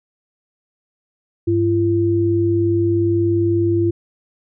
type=tone pair together; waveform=sine; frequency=101.17 / 340.3 Hz; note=G#2 / F4; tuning=-45 / -45 cents; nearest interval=octave + major sixth; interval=2100 cents; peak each=-19 / -15 dBFS; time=1.47-3.91 s; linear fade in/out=10 ms; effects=none